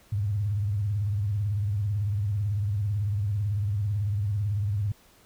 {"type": "tone with vibrato", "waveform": "sine", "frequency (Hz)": 102.3, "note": "G#2", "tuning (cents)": -26, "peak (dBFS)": -24, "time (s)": [0.12, 4.92], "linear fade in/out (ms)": 5, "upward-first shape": "triangle", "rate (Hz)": 18, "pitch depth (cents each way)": 150, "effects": ["pink hiss -58 dBFS RMS until 5.25 s"]}